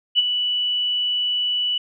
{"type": "tone with ADSR envelope", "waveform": "sine", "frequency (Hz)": 2960, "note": "F#7", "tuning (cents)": 0, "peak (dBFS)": -11, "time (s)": [0.15, 1.78], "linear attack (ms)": 37, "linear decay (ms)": 26, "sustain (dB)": -8, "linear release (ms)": 5, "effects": []}